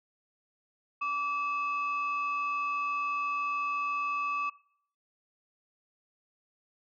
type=tone pair together; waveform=sine; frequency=1157 / 2597 Hz; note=D6 / E7; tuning=-26 / -26 cents; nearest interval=octave + major second; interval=1400 cents; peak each=-29 / -35 dBFS; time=1.01-4.5 s; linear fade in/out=10 ms; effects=noise-tail reverb RT60 0.6 s tail -20 dB re dry + tanh soft clip ceiling -23 dBFS